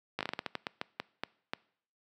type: slowing click train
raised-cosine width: 0.3 ms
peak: -17 dBFS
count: 14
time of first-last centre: 0.19-1.535 s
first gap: 17 ms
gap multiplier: 1.27
effects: noise-tail reverb RT60 0.6 s tail -23 dB re dry + high-pass 150 Hz 12 dB/octave